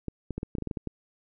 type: clicks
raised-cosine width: 3 ms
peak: -19 dBFS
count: 11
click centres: 0.083 / 0.307 / 0.38 / 0.431 / 0.552 / 0.584 / 0.623 / 0.673 / 0.712 / 0.772 / 0.873 s
effects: none